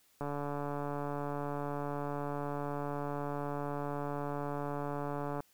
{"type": "click train", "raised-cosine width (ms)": 1, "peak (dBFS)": -24, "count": 749, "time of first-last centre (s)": [0.21, 5.404], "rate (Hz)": 144, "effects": ["white hiss -68 dBFS RMS until 5.53 s"]}